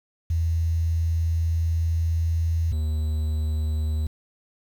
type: tone pair in turn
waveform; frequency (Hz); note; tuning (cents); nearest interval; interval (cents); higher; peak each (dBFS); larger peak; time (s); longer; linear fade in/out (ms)
sine / triangle; 82.41 / 77.54; E2 / D#2; 0 / -5; minor second; 105; first; -20; neither; 0.3-2.72 / 2.72-4.07; first; 5
effects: 8-bit